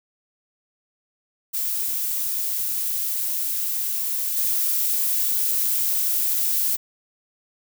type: noise with level steps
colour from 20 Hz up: violet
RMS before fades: -25 / -22 dBFS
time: 1.53-6.77 s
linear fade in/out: 20 ms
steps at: 4.36 s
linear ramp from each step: 20 ms
effects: none